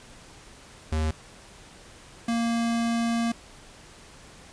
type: tone pair in turn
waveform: square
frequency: 78.3 / 232.2 Hz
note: D#2 / A#3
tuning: +11 / -7 cents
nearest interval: octave + perfect fifth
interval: 1882 cents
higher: second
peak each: -24 dBFS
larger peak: neither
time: 0.92-1.11 / 2.28-3.32 s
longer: second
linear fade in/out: 5 ms
effects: pink hiss -49 dBFS RMS until 4.52 s + resampled to 22050 Hz